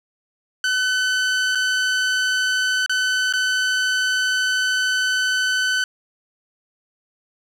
sawtooth tone with dropouts, 1511 Hz, F#6, 36 cents sharp, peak -14 dBFS, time 0.64-5.84 s, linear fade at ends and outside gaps 2 ms, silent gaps 1.55-1.554 / 2.862-2.895 / 3.326-3.336 s, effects low-pass 7000 Hz 12 dB/octave + 8-bit

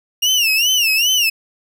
30% pulse tone with vibrato, 2794 Hz, F7, in tune, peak -10 dBFS, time 0.22-1.3 s, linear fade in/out 10 ms, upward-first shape sine, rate 2.5 Hz, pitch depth 160 cents each way, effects none

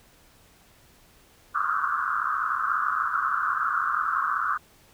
pink band-pass noise, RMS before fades -26 dBFS, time 1.54-4.58 s, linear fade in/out 20 ms, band 1100 to 1500 Hz, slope 96 dB/octave, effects pink hiss -57 dBFS RMS until 4.93 s

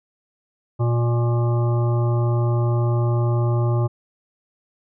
harmonic tone, 118.9 Hz, A#2, 35 cents sharp, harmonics 1 / 3 / 5 / 7 / 9 / 10, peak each -17 / -27 / -31 / -34 / -36 / -37 dBFS, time 0.79-3.88 s, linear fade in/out 20 ms, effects none

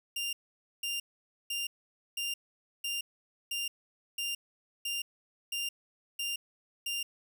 sawtooth tone bursts, 2794 Hz, F7, in tune, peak -29 dBFS, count 11, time 0.16-7.03 s, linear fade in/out 5 ms, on 170 ms, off 500 ms, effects none

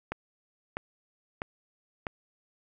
click train, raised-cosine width 0.5 ms, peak -17 dBFS, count 4, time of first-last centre 0.12-2.068 s, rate 1.54 Hz, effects none

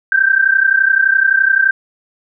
sine tone pair together, 1553 / 1584.7 Hz, G6 / G6, -17 / +18 cents, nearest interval unison, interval 35 cents, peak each -12 dBFS, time 0.12-1.71 s, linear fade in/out 2 ms, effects none

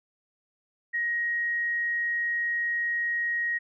sine tone, 1885 Hz, A#6, 19 cents sharp, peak -25 dBFS, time 0.93-3.59 s, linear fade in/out 20 ms, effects none

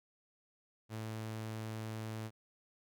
sawtooth tone, 110 Hz, A2, in tune, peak -36 dBFS, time 0.89-2.31 s, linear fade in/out 50 ms, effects none

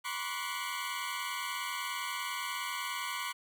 20% pulse tone cluster, 977 / 1057 / 1147 / 1474 Hz, B5 / C6 / D6 / F#6, -19 / +17 / -41 / -7 cents, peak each -36 / -35 / -35 / -38 dBFS, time 0.04-3.33 s, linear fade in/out 20 ms, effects none

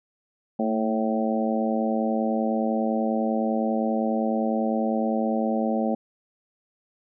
harmonic tone with a mistuned harmonic, 109.9 Hz, A2, 2 cents flat, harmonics 2 / 3 / 4 / 5 / 6 / 7, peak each -24 / -32 / -33 / -29 / -32 / -31 dBFS, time 0.59-5.95 s, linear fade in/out 5 ms, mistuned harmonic 2, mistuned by +34 cents, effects none

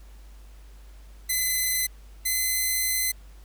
5% pulse tone pair in turn, 2028 / 2039 Hz, B6 / C7, +45 / -45 cents, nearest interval unison, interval 10 cents, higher second, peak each -13 dBFS, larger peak neither, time 1.29-1.87 / 2.25-3.12 s, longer second, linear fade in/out 10 ms, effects added 50 Hz sine -44 dBFS peak until 3.44 s + pink hiss -58 dBFS RMS until 3.44 s

